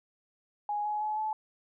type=tone with pitch steps; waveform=sine; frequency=830.6 / 841.7 / 853 / 864.4 Hz; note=G#5 / G#5 / G#5 / A5; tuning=0 / +23 / +46 / -31 cents; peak=-29 dBFS; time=0.69-1.33 s; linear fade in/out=2 ms; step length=160 ms; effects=none